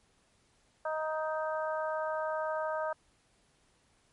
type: harmonic tone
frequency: 312.7 Hz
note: D#4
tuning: 9 cents sharp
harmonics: 2 / 3 / 4 / 5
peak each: -33 / -37 / -39 / -41 dBFS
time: 0.85-2.93 s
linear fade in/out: 5 ms
effects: pink hiss -69 dBFS RMS until 4.12 s + MP3 48 kbps